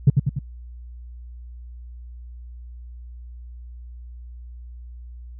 sine tone with echo, 137.5 Hz, C#3, 14 cents flat, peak -6 dBFS, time 0.07-0.1 s, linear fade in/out 5 ms, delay 97 ms, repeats 3, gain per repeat -5 dB, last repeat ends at 0.391 s, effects tanh soft clip ceiling -6 dBFS + added 60 Hz sine -36 dBFS peak until 5.39 s

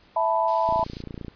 sine chord, E suspended fourth, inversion none, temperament equal, 659.3 / 880 / 987.8 Hz, E5 / A5 / B5, 0 / 0 / 0 cents, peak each -24 dBFS, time 0.16-0.84 s, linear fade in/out 5 ms
violet noise, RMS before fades -32 dBFS, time 0.48-1.02 s, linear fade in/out 0 ms
click train, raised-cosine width 3 ms, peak -22 dBFS, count 18, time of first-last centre 0.69-1.282 s, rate 28.7 Hz
effects pink hiss -56 dBFS RMS until 1.35 s + resampled to 11025 Hz

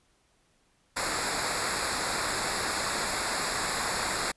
pink noise with comb filter, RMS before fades -30 dBFS, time 0.96-4.32 s, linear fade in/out 10 ms, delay 0.33 ms, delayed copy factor -0.8, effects pink hiss -68 dBFS RMS until 4.36 s + resampled to 24000 Hz

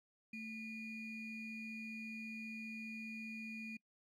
triangle ring-modulated tone, 1108.7 Hz, C#6, in tune, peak -39 dBFS, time 0.33-3.77 s, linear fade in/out 5 ms, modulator 1330 Hz, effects noise-tail reverb RT60 0.1 s tail -25 dB re dry

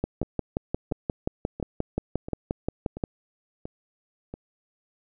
two click trains, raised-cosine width 2 ms, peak -22 / -12 dBFS, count 7 / 18, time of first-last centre 0.23-4.34 / 0.04-3.038 s, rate 1.46 / 5.67 Hz, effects none

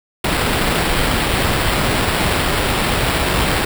pink noise with sample-and-hold, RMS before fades -17 dBFS, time 0.24-3.65 s, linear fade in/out 5 ms, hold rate 6300 Hz, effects none

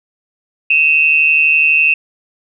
sine tone pair together, 2548 / 2700 Hz, D#7 / E7, +41 / +41 cents, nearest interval minor second, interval 100 cents, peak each -11 dBFS, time 0.7-1.94 s, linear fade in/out 5 ms, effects none

